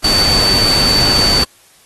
sine tone in noise, 4552 Hz, C#8, 45 cents sharp, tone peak -11 dBFS, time 0.04-1.44 s, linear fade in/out 5 ms, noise pink, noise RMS -17 dBFS, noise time 0.04-1.44 s, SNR +3 dB, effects white hiss -48 dBFS RMS until 1.85 s + AAC 32 kbps

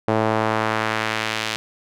sawtooth tone with band-pass filter sweep, 110 Hz, A2, in tune, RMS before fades -22 dBFS, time 0.08-1.56 s, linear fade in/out 0 ms, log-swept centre 620 to 3500 Hz, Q 0.95, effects none

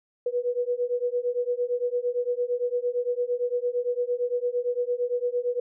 sine beating tone pair, 484.2 / 493 Hz, B4 / B4, -34 / -3 cents, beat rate 8.8 Hz, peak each -27 dBFS, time 0.26-5.6 s, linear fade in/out 5 ms, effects none

